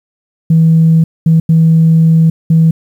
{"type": "tone bursts at uneven times", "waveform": "sine", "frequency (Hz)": 162.3, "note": "E3", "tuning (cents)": -27, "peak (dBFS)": -3, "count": 4, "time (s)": [[0.5, 1.04], [1.26, 1.4], [1.49, 2.3], [2.5, 2.71]], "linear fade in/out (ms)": 5, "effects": ["tanh soft clip ceiling 0 dBFS", "7-bit"]}